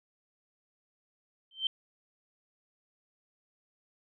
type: tone with exponential growth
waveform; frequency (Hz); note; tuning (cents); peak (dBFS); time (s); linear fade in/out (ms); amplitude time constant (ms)
sine; 3117; G7; -11; -23; 1.51-1.67; 2; 34
effects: none